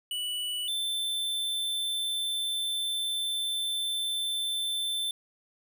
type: tone pair in turn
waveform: square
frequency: 2956 / 3541 Hz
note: F#7 / A7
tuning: -2 / +10 cents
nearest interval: minor third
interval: 312 cents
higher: second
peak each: -31 / -29 dBFS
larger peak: second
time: 0.11-0.68 / 0.68-5.11 s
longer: second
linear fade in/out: 2 ms
effects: none